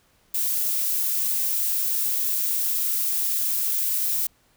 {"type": "noise", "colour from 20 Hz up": "violet", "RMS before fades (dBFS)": -24, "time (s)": [0.34, 4.27], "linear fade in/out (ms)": 5, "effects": ["pink hiss -62 dBFS RMS until 4.56 s"]}